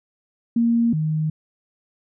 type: tone pair in turn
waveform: sine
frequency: 233.1 / 155.58 Hz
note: A#3 / D#3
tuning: 0 / 0 cents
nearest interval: perfect fifth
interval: 700 cents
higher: first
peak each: -15 / -19 dBFS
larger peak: first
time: 0.56-0.93 / 0.93-1.3 s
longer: neither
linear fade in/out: 5 ms
effects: none